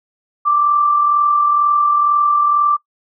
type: tone with amplitude modulation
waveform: sine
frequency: 1174.7 Hz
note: D6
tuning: in tune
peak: -9 dBFS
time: 0.45-2.77 s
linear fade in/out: 20 ms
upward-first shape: sine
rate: 42.1 Hz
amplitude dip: 40%
effects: noise-tail reverb RT60 0.1 s tail -20 dB re dry